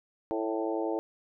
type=harmonic tone with a mistuned harmonic; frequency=110.6 Hz; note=A2; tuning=9 cents sharp; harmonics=3 / 4 / 5 / 6 / 7 / 8; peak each=-32 / -34 / -36 / -38 / -39 / -40 dBFS; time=0.31-0.99 s; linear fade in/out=0 ms; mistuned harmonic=6; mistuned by=-30 cents; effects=none